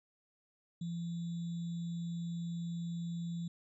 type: tone with sample-and-hold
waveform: sine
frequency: 170 Hz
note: F3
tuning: 46 cents flat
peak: -36 dBFS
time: 0.81-3.48 s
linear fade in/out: 5 ms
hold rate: 3675 Hz
effects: resampled to 22050 Hz